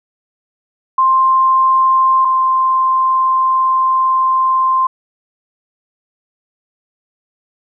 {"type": "tone pair in turn", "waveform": "sine", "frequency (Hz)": [1051, 1046.3], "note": ["C6", "C6"], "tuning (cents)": [7, 0], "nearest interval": "unison", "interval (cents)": 7, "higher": "first", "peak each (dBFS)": [-8, -10], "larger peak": "first", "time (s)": [[0.98, 2.25], [2.25, 4.87]], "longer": "second", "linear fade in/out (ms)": 5, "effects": []}